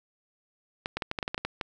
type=clicks; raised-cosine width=0.3 ms; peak=-14 dBFS; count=11; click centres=0.859 / 0.97 / 1.022 / 1.114 / 1.188 / 1.228 / 1.279 / 1.345 / 1.379 / 1.45 / 1.612 s; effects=none